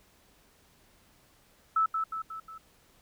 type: tone with echo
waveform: sine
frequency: 1310 Hz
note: E6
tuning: 11 cents flat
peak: -22 dBFS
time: 1.76-1.86 s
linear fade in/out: 5 ms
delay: 180 ms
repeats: 4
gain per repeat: -5 dB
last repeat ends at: 2.58 s
effects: pink hiss -63 dBFS RMS until 3.01 s